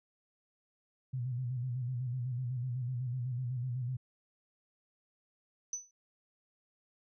sine tone with vibrato, 124.9 Hz, B2, 20 cents sharp, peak -33 dBFS, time 1.13-3.97 s, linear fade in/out 10 ms, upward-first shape square, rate 8 Hz, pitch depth 66 cents each way
sine tone with exponential decay, 6000 Hz, F#8, 23 cents sharp, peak -31 dBFS, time 5.73-5.91 s, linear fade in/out 2 ms, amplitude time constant 39 ms
effects none

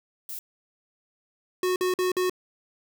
violet noise, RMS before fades -36 dBFS, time 0.29-0.39 s, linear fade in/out 2 ms
square tone bursts, 366.4 Hz, F#4, 17 cents flat, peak -23 dBFS, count 4, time 1.63-2.297 s, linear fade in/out 2 ms, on 130 ms, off 49 ms
effects none

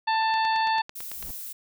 harmonic tone, 887 Hz, A5, 14 cents sharp, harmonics 1 / 2 / 3 / 4 / 5, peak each -22 / -30 / -35 / -37 / -35 dBFS, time 0.07-0.82 s, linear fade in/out 10 ms
click train, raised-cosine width 0.2 ms, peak -21 dBFS, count 9, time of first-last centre 0.34-1.227 s, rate 9.02 Hz
violet noise, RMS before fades -37 dBFS, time 0.95-1.53 s, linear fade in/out 10 ms
brown noise with exponential growth, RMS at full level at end -38 dBFS, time 1.02-1.31 s, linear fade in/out 2 ms, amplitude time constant 62 ms
effects none

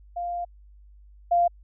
sine tone pair in turn, 698.5 / 694.8 Hz, F5 / F5, 0 / -9 cents, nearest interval unison, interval 9 cents, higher first, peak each -27 / -17 dBFS, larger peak second, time 0.16-0.45 / 1.31-1.48 s, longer first, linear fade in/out 10 ms, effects added 50 Hz sine -48 dBFS peak until 1.63 s

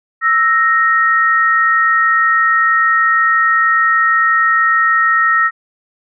sine tone pair together, 1319 / 1865.3 Hz, E6 / A#6, +1 / +1 cents, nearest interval tritone, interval 600 cents, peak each -12 dBFS, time 0.21-5.51 s, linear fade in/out 50 ms, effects none

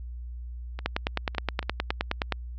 two click trains, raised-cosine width 0.3 ms, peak -9 / -20 dBFS, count 15 / 5, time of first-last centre 0.86-2.323 / 0.79-1.907 s, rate 9.57 / 3.58 Hz, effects added 60 Hz sine -35 dBFS peak until 2.58 s + low-pass 5000 Hz 12 dB/octave

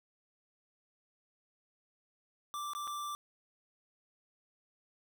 square tone with dropouts, 1174.7 Hz, D6, in tune, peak -38 dBFS, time 2.54-3.15 s, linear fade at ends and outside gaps 0 ms, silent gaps 2.734-2.75 / 2.872-2.876 s, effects none

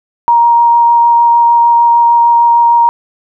sine tone with vibrato, 940 Hz, A#5, 14 cents sharp, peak -4 dBFS, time 0.28-2.89 s, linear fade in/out 0 ms, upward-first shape triangle, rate 6.6 Hz, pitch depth 9 cents each way, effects none

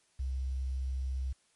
sine tone with quantisation, 65.41 Hz, C2, in tune, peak -31 dBFS, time 0.19-1.33 s, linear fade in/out 10 ms, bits 10, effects white hiss -70 dBFS RMS until 1.55 s + MP3 48 kbps

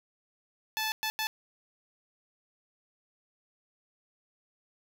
10% pulse tone bursts at uneven times, 872 Hz, A5, 16 cents flat, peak -21 dBFS, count 3, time 0.77-0.92 / 1.03-1.1 / 1.19-1.27 s, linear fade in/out 0 ms, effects none

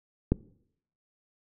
click, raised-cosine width 3 ms, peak -9 dBFS, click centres 0.32 s, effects noise-tail reverb RT60 0.7 s tail -21 dB re dry

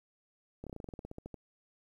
slowing click train, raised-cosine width 2 ms, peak -30 dBFS, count 15, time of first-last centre 0.64-1.343 s, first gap 27 ms, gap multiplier 1.09, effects 11-bit

